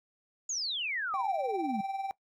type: exponential sweep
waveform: sine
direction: down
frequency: 6980 to 196 Hz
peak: -31 dBFS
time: 0.49-1.81 s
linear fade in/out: 5 ms
type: tone with tremolo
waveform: triangle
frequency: 780 Hz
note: G5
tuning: 9 cents flat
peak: -28 dBFS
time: 1.14-2.11 s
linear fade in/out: 0 ms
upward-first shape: sine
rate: 20 Hz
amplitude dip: 60%
effects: noise-tail reverb RT60 0.1 s tail -20 dB re dry